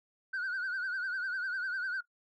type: tone with vibrato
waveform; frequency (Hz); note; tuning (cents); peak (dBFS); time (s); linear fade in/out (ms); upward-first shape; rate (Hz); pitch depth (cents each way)
sine; 1500; F#6; +23; -30; 0.33-2.01; 10; triangle; 10; 110
effects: noise-tail reverb RT60 0.1 s tail -20 dB re dry + tanh soft clip ceiling -31 dBFS